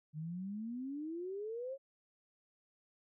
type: exponential sweep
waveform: sine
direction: up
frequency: 148.7 to 554.4 Hz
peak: -39 dBFS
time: 0.13-1.78 s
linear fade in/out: 50 ms
effects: none